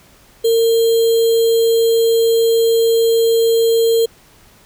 sine tone with sample-and-hold, 456.7 Hz, A#4, 36 cents flat, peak -10 dBFS, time 0.44-4.06 s, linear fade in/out 10 ms, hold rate 3675 Hz, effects pink hiss -48 dBFS RMS until 4.65 s

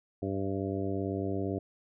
harmonic tone with a mistuned harmonic, 97.8 Hz, G2, 4 cents flat, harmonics 1 / 2 / 3 / 4 / 5 / 6 / 7, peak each -36 / -38 / -35 / -36 / -41 / -43 / -42 dBFS, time 0.22-1.59 s, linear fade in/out 5 ms, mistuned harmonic 7, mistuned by -25 cents, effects none

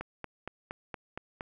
click train, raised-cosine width 0.5 ms, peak -22 dBFS, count 7, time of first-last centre 0.01-1.409 s, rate 4.29 Hz, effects none

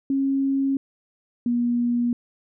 sine tone pair in turn, 272.4 / 240 Hz, C#4 / B3, -30 / -49 cents, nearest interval major second, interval 219 cents, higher first, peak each -19 dBFS, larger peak neither, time 0.1-0.77 / 1.46-2.13 s, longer neither, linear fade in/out 2 ms, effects none

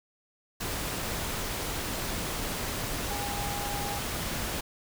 sine tone in noise, 814 Hz, G#5, 35 cents flat, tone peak -36 dBFS, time 3.1-3.99 s, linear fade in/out 10 ms, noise pink, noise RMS -33 dBFS, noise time 0.6-4.61 s, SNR -6 dB, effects none

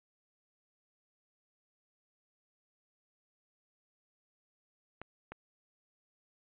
clicks, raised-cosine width 0.5 ms, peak -28 dBFS, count 2, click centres 5.016 / 5.32 s, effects resampled to 8000 Hz

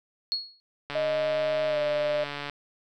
sine tone with exponential decay, 4329 Hz, C#8, 42 cents flat, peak -22 dBFS, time 0.32-0.6 s, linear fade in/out 0 ms, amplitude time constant 59 ms
click train, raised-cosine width 0.3 ms, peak -18 dBFS, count 231, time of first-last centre 0.9-2.497 s, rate 144 Hz
sine tone with pitch glide, 621 to 597.1 Hz, D#5 to D5, -3 to +29 cents, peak -24 dBFS, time 0.95-2.24 s, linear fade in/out 5 ms, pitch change -68 cents, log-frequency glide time 1.68-1.78 s
effects none

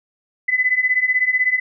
sine beating tone pair, 2000 / 2016 Hz, B6 / B6, +21 / +35 cents, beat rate 16 Hz, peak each -19 / -17 dBFS, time 0.48-1.6 s, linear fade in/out 10 ms, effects none

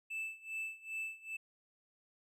triangle tone with tremolo, 2637 Hz, E7, in tune, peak -35 dBFS, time 0.1-1.37 s, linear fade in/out 10 ms, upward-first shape sine, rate 2.5 Hz, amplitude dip 90%, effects none

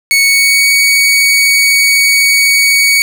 sawtooth tone with pitch glide, 2217 to 2244 Hz, C#7 to C#7, 0 to +21 cents, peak -3 dBFS, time 0.11-3.02 s, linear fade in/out 0 ms, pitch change +21 cents, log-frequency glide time 0.21-0.68 s, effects none

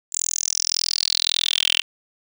10% pulse tone with high-pass filter sweep, 41.8 Hz, E1, 25 cents sharp, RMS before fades -22 dBFS, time 0.12-1.82 s, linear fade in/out 10 ms, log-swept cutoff 7400 to 2900 Hz, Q 7.7, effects none

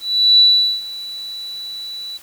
sine tone with ADSR envelope, 3951 Hz, B7, in tune, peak -6 dBFS, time 0-2.18 s, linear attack 390 ms, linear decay 420 ms, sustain -20 dB, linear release 15 ms, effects white hiss -44 dBFS RMS until 2.22 s

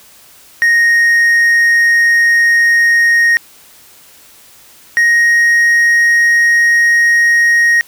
triangle tone pair in turn, 1864.7 / 1874.2 Hz, A#6 / A#6, 0 / +9 cents, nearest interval unison, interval 9 cents, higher second, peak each -5 dBFS, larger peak neither, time 0.62-3.37 / 4.97-7.81 s, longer second, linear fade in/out 0 ms, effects white hiss -42 dBFS RMS until 7.87 s

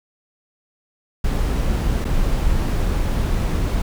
brown noise with dropouts, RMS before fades -19 dBFS, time 1.24-3.82 s, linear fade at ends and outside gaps 5 ms, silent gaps 2.045-2.05 s, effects none

